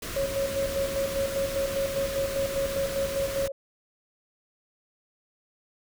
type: band-stop noise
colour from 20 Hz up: pink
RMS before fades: -35 dBFS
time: 0.02-3.48 s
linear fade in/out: 5 ms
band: 700 to 980 Hz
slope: 96 dB/octave
type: tone with tremolo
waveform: sine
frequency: 549 Hz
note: C#5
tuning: 17 cents flat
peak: -24 dBFS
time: 0.16-3.52 s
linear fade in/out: 5 ms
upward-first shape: square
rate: 5 Hz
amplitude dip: 55%
effects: none